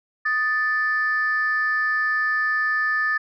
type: tone pair together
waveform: sine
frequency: 1241.8 / 1760 Hz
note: D#6 / A6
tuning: -4 / 0 cents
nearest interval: tritone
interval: 604 cents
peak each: -25 / -19 dBFS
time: 0.25-3.18 s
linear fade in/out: 10 ms
effects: tanh soft clip ceiling -14 dBFS